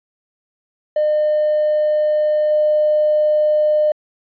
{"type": "tone with level steps", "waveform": "triangle", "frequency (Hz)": 606, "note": "D#5", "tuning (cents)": -46, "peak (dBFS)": [-10, -8], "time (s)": [0.96, 3.92], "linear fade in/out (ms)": 5, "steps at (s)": 2.5, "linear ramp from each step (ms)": 20, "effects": ["tanh soft clip ceiling -10 dBFS", "resampled to 11025 Hz"]}